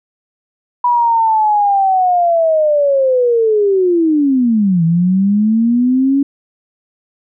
sine linear two-way sweep, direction down then up, 980 to 162 to 281.4 Hz, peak -9 dBFS, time 0.84-6.23 s, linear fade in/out 5 ms, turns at 4.84 s, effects none

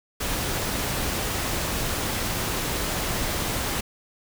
pink noise, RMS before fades -27 dBFS, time 0.2-3.81 s, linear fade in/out 10 ms, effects none

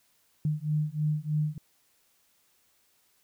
sine beating tone pair, 150.3 / 153.5 Hz, D3 / D#3, +40 / -23 cents, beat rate 3.2 Hz, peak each -29 dBFS, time 0.45-1.58 s, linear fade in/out 2 ms, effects white hiss -68 dBFS RMS until 3.23 s

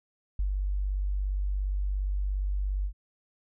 sine tone with ADSR envelope, 48.61 Hz, G1, 14 cents flat, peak -24 dBFS, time 0.39-2.93 s, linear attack 4 ms, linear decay 100 ms, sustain -2 dB, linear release 81 ms, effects none

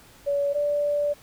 sine tone pair in turn, 568 / 583.3 Hz, C#5 / D5, +42 / -12 cents, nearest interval unison, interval 46 cents, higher second, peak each -21 dBFS, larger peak neither, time 0.26-0.54 / 0.54-1.14 s, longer second, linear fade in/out 20 ms, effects pink hiss -52 dBFS RMS until 1.22 s

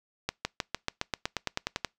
accelerating click train, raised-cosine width 0.2 ms, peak -11 dBFS, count 14, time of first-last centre 0.29-1.847 s, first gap 160 ms, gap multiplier 0.95, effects noise-tail reverb RT60 0.2 s tail -26 dB re dry

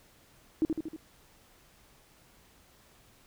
sine tone with echo, 317.1 Hz, D#4, 33 cents sharp, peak -22 dBFS, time 0.62-0.65 s, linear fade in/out 0 ms, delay 78 ms, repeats 4, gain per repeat -4 dB, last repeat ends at 0.962 s, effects pink hiss -61 dBFS RMS until 3.26 s

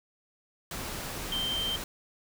sine tone in noise, 3136 Hz, G7, in tune, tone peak -29 dBFS, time 1.32-1.76 s, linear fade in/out 2 ms, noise pink, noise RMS -37 dBFS, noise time 0.71-1.84 s, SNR +5 dB, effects none

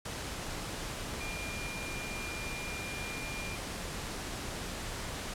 sine tone in noise, 2400 Hz, D7, 37 cents sharp, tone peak -41 dBFS, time 1.2-3.56 s, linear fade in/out 5 ms, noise pink, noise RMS -39 dBFS, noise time 0.05-5.34 s, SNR -5 dB, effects low-pass 10000 Hz 12 dB/octave

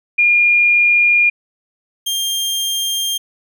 sine / sawtooth tone pair in turn, 2418 / 3197 Hz, D7 / G7, +50 / +33 cents, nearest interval perfect fourth, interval 483 cents, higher second, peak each -9 / -14 dBFS, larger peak first, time 0.18-1.3 / 2.06-3.18 s, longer neither, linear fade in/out 10 ms, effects none

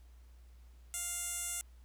15% pulse tone with band-pass filter, 699 Hz, F5, 1 cent sharp, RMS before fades -39 dBFS, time 0.94-1.61 s, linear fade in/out 0 ms, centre 9300 Hz, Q 6.2, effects added 60 Hz sine -54 dBFS peak until 1.84 s + pink hiss -71 dBFS RMS until 1.84 s

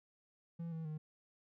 triangle tone with pitch steps, 167.7 / 161.8 / 154.3 Hz, E3 / E3 / D#3, +30 / -32 / -14 cents, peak -38 dBFS, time 0.59-0.98 s, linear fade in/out 10 ms, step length 130 ms, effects none

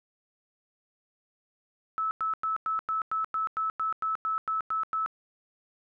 sine tone bursts, 1304 Hz, E6, 19 cents flat, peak -26 dBFS, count 14, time 1.98-5.061 s, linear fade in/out 0 ms, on 130 ms, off 97 ms, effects none

